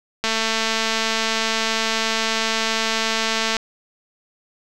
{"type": "click train", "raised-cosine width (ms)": 0.2, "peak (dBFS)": -4, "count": 743, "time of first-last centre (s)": [0.24, 3.567], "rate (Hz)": 223, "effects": []}